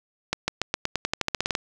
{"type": "accelerating click train", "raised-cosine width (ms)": 0.2, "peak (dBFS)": -6, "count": 15, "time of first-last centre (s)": [0.33, 1.552], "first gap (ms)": 150, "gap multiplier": 0.91, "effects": []}